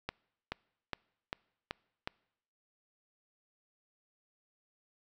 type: accelerating click train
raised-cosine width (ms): 0.3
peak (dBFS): -19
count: 6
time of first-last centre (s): 0.09-2.075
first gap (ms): 430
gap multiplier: 0.96
effects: noise-tail reverb RT60 0.8 s tail -26 dB re dry